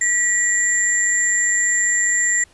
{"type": "tone pair together", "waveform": "sine", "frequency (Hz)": [1933, 7298], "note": ["B6", "A#8"], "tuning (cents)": [-38, -38], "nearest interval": "octave + major seventh", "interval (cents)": 2300, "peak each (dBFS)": -18, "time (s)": [0.01, 2.44], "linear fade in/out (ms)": 5, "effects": ["pink hiss -53 dBFS RMS until 2.53 s", "resampled to 24000 Hz"]}